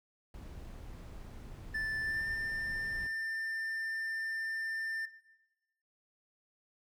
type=noise; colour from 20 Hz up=brown; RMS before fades=-47 dBFS; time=0.34-3.07 s; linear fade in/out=2 ms
type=tone with pitch glide; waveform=triangle; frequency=1760 to 1791.8 Hz; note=A6 to A6; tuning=0 to +31 cents; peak=-31 dBFS; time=1.74-5.06 s; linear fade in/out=10 ms; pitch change=+31 cents; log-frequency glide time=2.01-2.26 s
effects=noise-tail reverb RT60 1.0 s tail -17 dB re dry